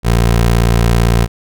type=tone; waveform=20% pulse; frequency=57.8 Hz; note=A#1; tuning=14 cents flat; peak=-4 dBFS; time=0.03-1.28 s; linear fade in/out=50 ms; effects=none